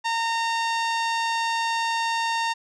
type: tone with low-pass filter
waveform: sawtooth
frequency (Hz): 917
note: A#5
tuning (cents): -29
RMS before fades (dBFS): -25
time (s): 0.04-2.54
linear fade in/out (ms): 20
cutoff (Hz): 5400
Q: 1.1
effects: none